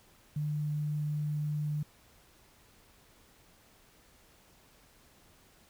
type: tone with quantisation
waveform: sine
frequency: 149.5 Hz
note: D3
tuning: 31 cents sharp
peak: -30 dBFS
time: 0.36-1.83 s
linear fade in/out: 5 ms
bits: 10
effects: pink hiss -62 dBFS RMS until 5.69 s